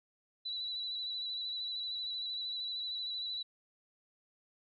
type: tone with vibrato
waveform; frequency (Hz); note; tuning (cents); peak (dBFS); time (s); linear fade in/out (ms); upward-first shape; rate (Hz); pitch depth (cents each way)
sine; 3951; B7; 0; -36; 0.45-3.43; 10; square; 13; 20
effects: none